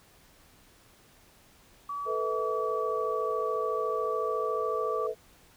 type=tone with pitch glide; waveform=sine; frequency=1144 to 1160 Hz; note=D6 to D6; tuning=-46 to -22 cents; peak=-32 dBFS; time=1.89-5.07 s; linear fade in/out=5 ms; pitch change=+24 cents; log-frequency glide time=3.42-4.9 s
type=chord; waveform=sine; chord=A suspended second; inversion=none; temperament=equal with one note detuned; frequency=440 / 493.9 / 644.9 Hz; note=A4 / B4 / E5; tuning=0 / 0 / -38 cents; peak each=-31 / -33 / -36 dBFS; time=2.05-5.15 s; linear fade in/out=50 ms
effects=pink hiss -59 dBFS RMS until 5.56 s